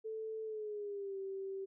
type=tone with pitch glide; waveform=sine; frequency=440 to 387.5 Hz; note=A4 to G4; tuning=0 to -20 cents; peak=-39 dBFS; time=0.04-1.66 s; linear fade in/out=20 ms; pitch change=-220 cents; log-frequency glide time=0.44-1.18 s; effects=none

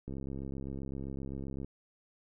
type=click train; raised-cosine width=3 ms; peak=-28 dBFS; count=107; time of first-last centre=0.08-1.646 s; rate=67.7 Hz; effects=none

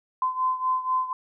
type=beating tone pair; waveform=sine; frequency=1026 / 1030.1 Hz; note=C6 / C6; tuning=-34 / -27 cents; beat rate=4.1 Hz; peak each=-24 / -28 dBFS; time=0.22-1.13 s; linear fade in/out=2 ms; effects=none

